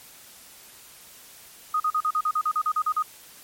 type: tone bursts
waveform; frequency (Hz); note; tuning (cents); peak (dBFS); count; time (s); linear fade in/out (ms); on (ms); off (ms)
sine; 1244.5; D#6; 0; -20; 13; 1.74-3.025; 5; 61; 41
effects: white hiss -48 dBFS RMS until 3.43 s + MP3 64 kbps